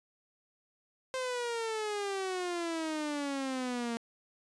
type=exponential sweep; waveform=sawtooth; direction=down; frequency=523.3 to 230 Hz; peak=-29 dBFS; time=1.14-3.97 s; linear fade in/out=0 ms; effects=resampled to 22050 Hz